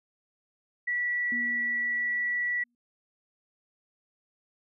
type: tone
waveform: sine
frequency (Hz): 1949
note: B6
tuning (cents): -23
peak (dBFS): -26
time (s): 0.87-2.64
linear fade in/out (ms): 10
type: tone with exponential decay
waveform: sine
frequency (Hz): 240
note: B3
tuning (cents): -49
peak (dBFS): -34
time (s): 1.32-2.75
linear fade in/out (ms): 2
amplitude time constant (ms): 310
effects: none